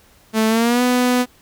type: tone with pitch glide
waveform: sawtooth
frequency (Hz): 220 to 248.4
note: A3 to B3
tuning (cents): 0 to +10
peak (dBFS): -10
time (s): 0.33-1.26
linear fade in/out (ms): 50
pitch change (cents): +210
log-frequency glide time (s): 0.48-0.82
effects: pink hiss -52 dBFS RMS until 1.41 s